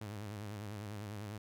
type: tone with vibrato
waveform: sawtooth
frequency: 104.1 Hz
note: G#2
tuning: 5 cents sharp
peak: -38 dBFS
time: 0.01-1.38 s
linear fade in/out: 5 ms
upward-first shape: sine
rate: 10 Hz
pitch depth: 90 cents each way
effects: none